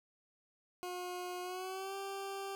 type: tone with pitch glide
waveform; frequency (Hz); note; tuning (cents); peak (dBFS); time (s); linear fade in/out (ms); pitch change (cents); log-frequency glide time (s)
20% pulse; 359.6 to 392.1; F#4 to G4; -49 to 0; -35; 0.83-2.55; 0; +149; 1.42-1.95
effects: none